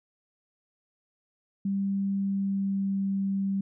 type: tone with pitch glide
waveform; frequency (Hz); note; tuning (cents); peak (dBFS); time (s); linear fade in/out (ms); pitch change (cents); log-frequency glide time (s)
sine; 196.8 to 195.55; G3 to G3; +7 to -4; -25; 1.65-3.61; 5; -11; 2.14-2.97
effects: none